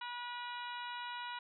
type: harmonic tone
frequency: 484.7 Hz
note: B4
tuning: 32 cents flat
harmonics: 2 / 3 / 4 / 5 / 6 / 7 / 8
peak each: -43 / -47 / -52 / -53 / -50 / -57 / -52 dBFS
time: 0.01-1.39 s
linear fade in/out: 5 ms
effects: none